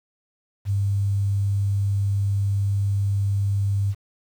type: tone with quantisation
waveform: sine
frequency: 99.6 Hz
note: G2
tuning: 28 cents sharp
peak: -19 dBFS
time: 0.65-3.95 s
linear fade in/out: 50 ms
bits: 8
effects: none